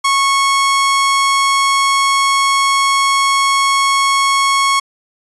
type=tone; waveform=sawtooth; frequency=1100 Hz; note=C#6; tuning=14 cents flat; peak=-7 dBFS; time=0.04-4.8 s; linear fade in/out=10 ms; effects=resampled to 24000 Hz